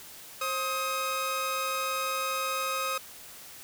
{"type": "tone pair together", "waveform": "sawtooth", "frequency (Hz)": [530.6, 1262], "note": ["C5", "D#6"], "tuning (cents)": [24, 24], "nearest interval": "octave + minor third", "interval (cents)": 1500, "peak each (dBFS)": [-31, -26], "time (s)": [0.41, 2.98], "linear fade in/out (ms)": 5, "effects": ["white hiss -47 dBFS RMS until 3.63 s"]}